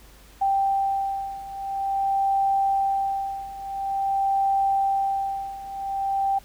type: beating tone pair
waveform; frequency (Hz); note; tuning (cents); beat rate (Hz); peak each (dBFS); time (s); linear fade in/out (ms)
sine; 784 / 784.48; G5 / G5; 0 / +1; 0.48; -26 / -23; 0.41-6.39; 10
effects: added 50 Hz sine -50 dBFS peak until 6.44 s + pink hiss -52 dBFS RMS until 6.44 s